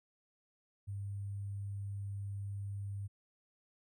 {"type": "tone with sample-and-hold", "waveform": "sine", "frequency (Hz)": 99.8, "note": "G2", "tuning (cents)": 32, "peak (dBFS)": -38, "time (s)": [0.87, 3.08], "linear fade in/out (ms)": 20, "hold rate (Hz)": 8820, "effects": []}